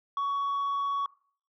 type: tone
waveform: sine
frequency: 1121 Hz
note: C#6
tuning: 19 cents sharp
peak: -24 dBFS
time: 0.17-1.06 s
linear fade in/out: 2 ms
effects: noise-tail reverb RT60 0.5 s tail -22 dB re dry + tanh soft clip ceiling -26 dBFS